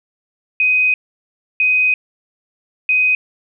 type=tone bursts at uneven times; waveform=sine; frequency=2508 Hz; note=D#7; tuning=13 cents sharp; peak=-11 dBFS; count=3; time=0.6-0.94 / 1.6-1.94 / 2.89-3.15 s; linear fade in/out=2 ms; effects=none